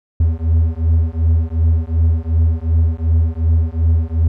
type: beating tone pair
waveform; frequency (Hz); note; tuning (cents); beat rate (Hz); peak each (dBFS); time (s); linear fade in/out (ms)
triangle; 80 / 82.7; D#2 / E2; +49 / +6; 2.7; -13; 0.2-4.28; 5
effects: none